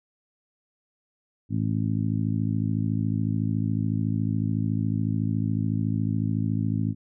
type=harmonic tone; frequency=53.9 Hz; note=A1; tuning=35 cents flat; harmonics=2 / 3 / 4 / 5 / 6; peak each=-26 / -29 / -29 / -31 / -41 dBFS; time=1.49-6.95 s; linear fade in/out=50 ms; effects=none